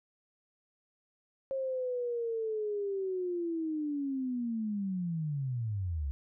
sine linear sweep, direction down, 540 to 65.41 Hz, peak -31 dBFS, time 1.51-6.11 s, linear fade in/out 0 ms, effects none

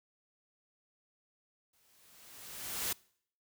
white noise with exponential growth, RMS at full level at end -33 dBFS, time 1.73-2.93 s, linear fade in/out 5 ms, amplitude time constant 260 ms, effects noise-tail reverb RT60 0.6 s tail -24 dB re dry

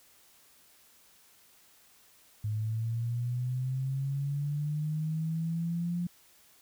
sine linear sweep, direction up, 105.6 to 176.1 Hz, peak -29 dBFS, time 2.44-6.07 s, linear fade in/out 5 ms, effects white hiss -61 dBFS RMS until 6.61 s

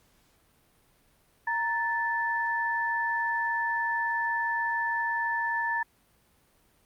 sine tone pair together, 931.5 / 1755 Hz, A#5 / A6, -2 / -5 cents, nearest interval major seventh, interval 1097 cents, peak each -29 / -28 dBFS, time 1.47-5.83 s, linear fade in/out 5 ms, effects pink hiss -65 dBFS RMS until 6.85 s + Opus 48 kbps

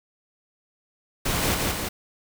pink noise with echo, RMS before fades -25 dBFS, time 1.25-1.55 s, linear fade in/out 10 ms, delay 170 ms, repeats 2, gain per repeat -2 dB, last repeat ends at 1.89 s, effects none

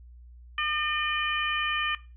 harmonic tone, 605 Hz, D#5, 49 cents flat, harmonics 2 / 3 / 4 / 5, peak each -31 / -31 / -31 / -31 dBFS, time 0.58-1.95 s, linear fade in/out 2 ms, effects noise-tail reverb RT60 0.3 s tail -17 dB re dry + added 60 Hz sine -46 dBFS peak until 2.16 s

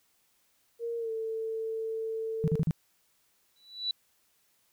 sine tone with pitch glide, 466.2 to 445.9 Hz, A#4 to A4, 0 to +23 cents, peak -31 dBFS, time 0.79-2.63 s, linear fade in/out 50 ms, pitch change -77 cents, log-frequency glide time 0.98-1.11 s
sine tone bursts, 160 Hz, D#3, 49 cents sharp, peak -23 dBFS, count 4, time 2.44-2.709 s, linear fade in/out 0 ms, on 38 ms, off 39 ms
sine tone with exponential growth, 3951 Hz, B7, in tune, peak -25 dBFS, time 3.56-3.91 s, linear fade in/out 2 ms, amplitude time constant 74 ms
effects white hiss -70 dBFS RMS until 4.72 s

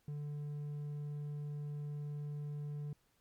sine tone with hard clipping, 146.83 Hz, D3, in tune, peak -40 dBFS, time 0.08-2.93 s, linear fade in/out 2 ms, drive 3 dB, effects pink hiss -75 dBFS RMS until 3.2 s + MP3 96 kbps

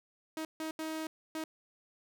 sawtooth tone bursts at uneven times, 316.4 Hz, D#4, 29 cents sharp, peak -32 dBFS, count 4, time 0.37-0.45 / 0.6-0.71 / 0.79-1.07 / 1.35-1.44 s, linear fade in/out 2 ms, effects none

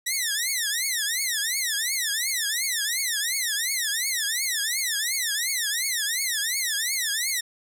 10% pulse tone with vibrato, 1900 Hz, A#6, 33 cents sharp, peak -15 dBFS, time 0.06-7.41 s, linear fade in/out 10 ms, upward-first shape triangle, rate 2.8 Hz, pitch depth 290 cents each way, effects none

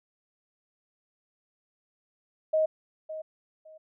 sine tone with echo, 628 Hz, D#5, 16 cents sharp, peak -21 dBFS, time 2.53-2.66 s, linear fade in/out 10 ms, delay 560 ms, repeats 2, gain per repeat -13 dB, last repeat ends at 3.78 s, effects none

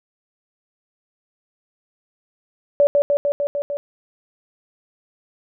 sine tone with echo, 574 Hz, D5, 40 cents flat, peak -10 dBFS, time 2.8-2.87 s, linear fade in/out 0 ms, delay 150 ms, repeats 6, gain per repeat -2 dB, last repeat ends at 3.77 s, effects none

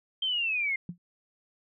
sine linear sweep, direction down, 3172 to 2093 Hz, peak -26 dBFS, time 0.22-0.76 s, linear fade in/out 5 ms
sine tone with exponential decay, 174.61 Hz, F3, in tune, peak -30 dBFS, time 0.89-0.98 s, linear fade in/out 2 ms, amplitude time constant 19 ms
effects none

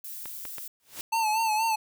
violet noise, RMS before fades -39 dBFS, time 0.04-0.68 s, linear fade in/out 5 ms
clicks, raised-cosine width 0.3 ms, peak -23 dBFS, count 3, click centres 0.257 / 0.453 / 0.583 s
white noise with exponential growth, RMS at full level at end -34 dBFS, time 0.8-1.01 s, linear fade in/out 0 ms, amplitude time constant 45 ms
square tone with vibrato, 880 Hz, A5, in tune, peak -24 dBFS, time 1.12-1.76 s, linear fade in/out 10 ms, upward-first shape sine, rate 4.2 Hz, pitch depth 62 cents each way
effects none

